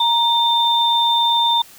sine tone pair together, 936 / 3593 Hz, A#5 / A7, +7 / +36 cents, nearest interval octave + major seventh, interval 2329 cents, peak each -16 dBFS, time 0-1.62 s, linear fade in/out 5 ms, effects white hiss -44 dBFS RMS until 1.78 s

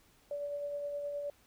sine tone with tremolo, 577 Hz, D5, 31 cents flat, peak -34 dBFS, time 0.31-1.3 s, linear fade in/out 2 ms, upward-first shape sine, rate 9.6 Hz, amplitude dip 30%, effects pink hiss -66 dBFS RMS until 1.46 s

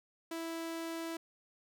sawtooth tone, 329.6 Hz, E4, in tune, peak -34 dBFS, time 0.31-1.17 s, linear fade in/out 5 ms, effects none

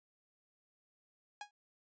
sawtooth tone with exponential decay, 826 Hz, G#5, 10 cents flat, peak -36 dBFS, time 1.41-1.51 s, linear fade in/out 2 ms, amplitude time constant 21 ms, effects resampled to 16000 Hz

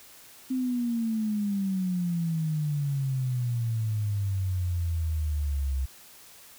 sine exponential sweep, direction down, 261.6 to 65.41 Hz, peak -25 dBFS, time 0.5-5.86 s, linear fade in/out 10 ms, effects white hiss -51 dBFS RMS until 6.58 s

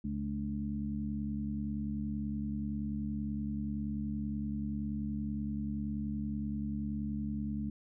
harmonic tone with a mistuned harmonic, 70.5 Hz, C#2, 30 cents sharp, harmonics 1 / 2 / 3 / 4, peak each -41 / -42 / -35 / -43 dBFS, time 0.04-7.7 s, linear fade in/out 5 ms, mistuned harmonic 4, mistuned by +46 cents, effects none

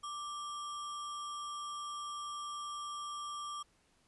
sine tone with sample-and-hold, 1174.7 Hz, D6, in tune, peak -39 dBFS, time 0.03-3.63 s, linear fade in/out 10 ms, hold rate 4410 Hz, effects pink hiss -71 dBFS RMS until 4.07 s + resampled to 24000 Hz

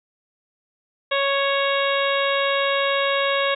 harmonic tone with a mistuned harmonic, 554.4 Hz, C#5, in tune, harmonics 1 / 2 / 3 / 4 / 5 / 6 / 7, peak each -22 / -25 / -27 / -28 / -29 / -30 / -30 dBFS, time 1.11-3.55 s, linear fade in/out 10 ms, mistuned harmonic 7, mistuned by -55 cents, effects none

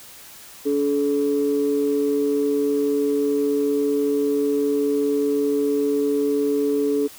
sine tone pair together, 285.3 / 430.4 Hz, C#4 / A4, +50 / -38 cents, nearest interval perfect fifth, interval 712 cents, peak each -21 / -19 dBFS, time 0.65-7.08 s, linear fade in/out 20 ms, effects tanh soft clip ceiling -11 dBFS + white hiss -43 dBFS RMS until 7.18 s

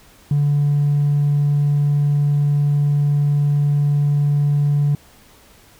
sine tone with hard clipping, 144.8 Hz, D3, 24 cents flat, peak -14 dBFS, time 0.31-4.95 s, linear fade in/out 2 ms, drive 1 dB, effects pink hiss -49 dBFS RMS until 5.79 s

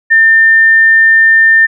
sine tone, 1800 Hz, A6, 39 cents sharp, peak -3 dBFS, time 0.1-1.67 s, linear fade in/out 20 ms, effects none

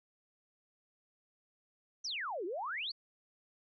sine exponential two-way sweep, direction down then up, 6250 to 329.6 to 4719 Hz, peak -36 dBFS, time 2.04-2.92 s, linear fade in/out 10 ms, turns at 2.45 s, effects none

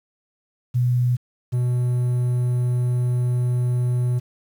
sine / triangle tone pair in turn, 123.47 / 123.47 Hz, B2 / B2, 0 / 0 cents, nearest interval unison, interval 0 cents, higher neither, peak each -16 dBFS, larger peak neither, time 0.74-1.17 / 1.52-4.2 s, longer second, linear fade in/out 20 ms, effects 8-bit

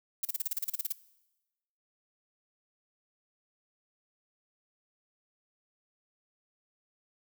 violet noise bursts, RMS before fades -31 dBFS, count 13, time 0.23-0.924 s, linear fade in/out 5 ms, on 22 ms, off 34 ms, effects noise-tail reverb RT60 1.0 s tail -19 dB re dry

